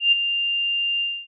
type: tone with ADSR envelope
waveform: sine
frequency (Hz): 2794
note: F7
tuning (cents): 0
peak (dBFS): -11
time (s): 0-1.27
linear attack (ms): 120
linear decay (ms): 16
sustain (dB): -9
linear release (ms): 260
effects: none